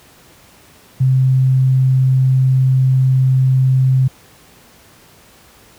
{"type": "tone", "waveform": "sine", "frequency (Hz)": 130.81, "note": "C3", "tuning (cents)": 0, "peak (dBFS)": -9, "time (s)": [1, 4.08], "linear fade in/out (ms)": 10, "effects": ["pink hiss -46 dBFS RMS until 5.78 s", "high-pass 60 Hz 12 dB/octave"]}